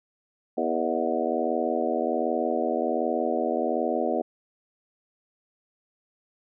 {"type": "harmonic tone with a mistuned harmonic", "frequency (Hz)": 81.3, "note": "E2", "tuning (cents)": -23, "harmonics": [3, 4, 5, 6, 7, 8, 9], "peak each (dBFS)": [-31, -31, -31, -31, -31, -31, -31], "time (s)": [0.57, 4.22], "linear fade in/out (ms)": 10, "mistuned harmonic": 7, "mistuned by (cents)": 48, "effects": []}